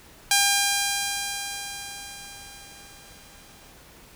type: tone with exponential decay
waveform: 5% pulse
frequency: 802 Hz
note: G5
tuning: 39 cents sharp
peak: -5 dBFS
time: 0.31-3.72 s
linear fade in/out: 2 ms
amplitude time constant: 740 ms
effects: pink hiss -50 dBFS RMS until 4.15 s